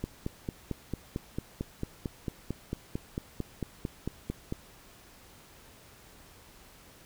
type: click train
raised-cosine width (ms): 3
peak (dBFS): -19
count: 21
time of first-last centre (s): 0.04-4.524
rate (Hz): 4.46
effects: pink hiss -55 dBFS RMS until 7.05 s